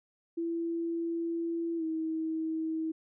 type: tone with pitch glide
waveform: sine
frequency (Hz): 334.8 to 320.1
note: E4 to D#4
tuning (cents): +27 to +49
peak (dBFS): -30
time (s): 0.37-2.92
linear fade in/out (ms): 10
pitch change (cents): -78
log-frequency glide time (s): 1.77-1.83
effects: none

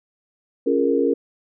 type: chord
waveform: sine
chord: Bb minor seventh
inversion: first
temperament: equal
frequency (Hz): 277.2 / 349.2 / 415.3 / 466.2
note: Db4 / F4 / Ab4 / Bb4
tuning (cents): 0 / 0 / 0 / 0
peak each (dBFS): -21 / -24 / -23 / -20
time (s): 0.66-1.14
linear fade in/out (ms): 10
effects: none

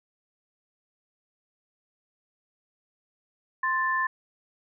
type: tone pair together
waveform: sine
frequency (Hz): 1046.5 / 1762.7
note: C6 / A6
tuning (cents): 0 / +3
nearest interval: major sixth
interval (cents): 903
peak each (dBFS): -26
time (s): 3.63-4.07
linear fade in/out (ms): 5
effects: none

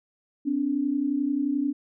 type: tone pair together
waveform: sine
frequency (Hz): 256.7 / 288.1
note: C4 / D4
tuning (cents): -33 / -33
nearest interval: major second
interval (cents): 200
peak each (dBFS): -28 / -24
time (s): 0.45-1.73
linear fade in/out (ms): 20
effects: none

